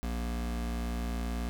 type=tone pair together; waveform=square; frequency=58.72 / 235.3 Hz; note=A#1 / A#3; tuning=+13 / +16 cents; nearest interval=2 octaves; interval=2403 cents; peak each=-33 / -40 dBFS; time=0.03-1.49 s; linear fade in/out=0 ms; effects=none